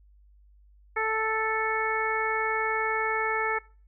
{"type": "harmonic tone", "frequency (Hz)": 440, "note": "A4", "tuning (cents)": 0, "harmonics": [1, 2, 3, 4, 5], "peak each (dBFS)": [-31, -31, -31, -31, -31], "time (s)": [0.96, 3.59], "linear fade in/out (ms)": 10, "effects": ["noise-tail reverb RT60 0.4 s tail -23 dB re dry", "added 50 Hz sine -54 dBFS peak until 3.87 s"]}